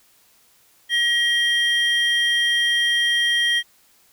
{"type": "tone pair together", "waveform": "triangle", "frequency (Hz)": [1900, 3195], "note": ["A#6", "G7"], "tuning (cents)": [33, 32], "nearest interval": "major sixth", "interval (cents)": 899, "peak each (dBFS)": -18, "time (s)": [0.89, 3.63], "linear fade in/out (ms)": 50, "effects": ["white hiss -57 dBFS RMS until 4.12 s"]}